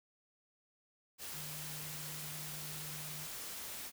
sine tone in noise, 151.7 Hz, D#3, 44 cents flat, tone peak -49 dBFS, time 1.32-3.28 s, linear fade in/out 50 ms, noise white, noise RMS -45 dBFS, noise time 1.18-3.92 s, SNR -7 dB, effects none

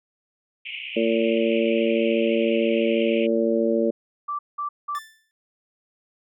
white band-pass noise, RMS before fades -34 dBFS, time 0.65-3.27 s, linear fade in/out 10 ms, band 2200 to 3000 Hz, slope 96 dB/octave
harmonic tone, 113.9 Hz, A#2, 40 cents flat, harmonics 2 / 3 / 4 / 5, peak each -24 / -24 / -24 / -24 dBFS, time 0.96-3.91 s, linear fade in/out 10 ms
sine tone bursts, 1168 Hz, D6, 10 cents flat, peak -25 dBFS, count 3, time 4.28-4.99 s, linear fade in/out 10 ms, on 110 ms, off 190 ms
sawtooth tone with exponential decay, 1764 Hz, A6, 4 cents sharp, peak -31 dBFS, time 4.95-5.31 s, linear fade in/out 0 ms, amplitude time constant 77 ms
effects none

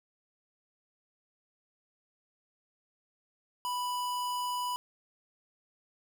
square tone, 987.8 Hz, B5, in tune, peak -32 dBFS, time 3.65-4.76 s, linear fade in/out 0 ms, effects none

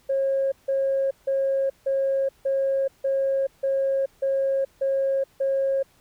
sine tone bursts, 542 Hz, C#5, 39 cents flat, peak -19 dBFS, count 10, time 0.09-5.83 s, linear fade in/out 10 ms, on 430 ms, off 160 ms, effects tanh soft clip ceiling -16 dBFS + pink hiss -60 dBFS RMS until 6 s

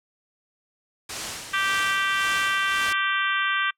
white noise with tremolo, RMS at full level -29 dBFS, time 1.09-2.93 s, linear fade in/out 5 ms, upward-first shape sine, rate 1.8 Hz, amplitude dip 55%
harmonic tone, 390.6 Hz, G4, 6 cents flat, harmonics 3 / 4 / 5 / 6 / 7 / 8 / 9, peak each -27 / -25 / -30 / -33 / -32 / -32 / -36 dBFS, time 1.53-3.71 s, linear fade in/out 10 ms
effects noise-tail reverb RT60 0.1 s tail -26 dB re dry + low-pass 8000 Hz 12 dB/octave

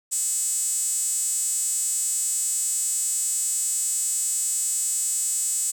sawtooth tone with high-pass filter, 430 Hz, A4, 40 cents flat, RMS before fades -25 dBFS, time 0.11-5.72 s, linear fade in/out 20 ms, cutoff 7900 Hz, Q 8.2, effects none

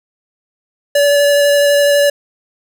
square tone with vibrato, 574 Hz, D5, 40 cents flat, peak -9 dBFS, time 0.95-2.1 s, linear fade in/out 5 ms, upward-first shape square, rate 12 Hz, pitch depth 8 cents each way, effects none

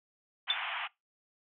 white band-pass noise, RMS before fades -37 dBFS, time 0.47-0.88 s, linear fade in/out 20 ms, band 690 to 3200 Hz, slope 96 dB/octave
sine tone with exponential decay, 3520 Hz, A7, in tune, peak -21 dBFS, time 0.5-0.59 s, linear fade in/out 2 ms, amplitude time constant 18 ms
effects noise-tail reverb RT60 0.2 s tail -23 dB re dry

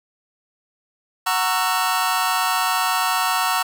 sawtooth chord, F# dominant seventh, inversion none, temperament just, 740 / 925 / 1110 / 1332 Hz, F#5 / A#5 / C#6 / E6, 0 / -14 / +2 / +18 cents, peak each -20 dBFS, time 1.26-3.63 s, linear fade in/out 10 ms, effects none

